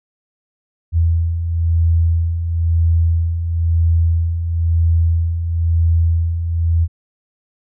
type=beating tone pair; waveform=sine; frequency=82.41 / 83.41 Hz; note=E2 / E2; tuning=0 / +21 cents; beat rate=1 Hz; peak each=-21 / -13 dBFS; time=0.92-6.88 s; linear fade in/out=50 ms; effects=none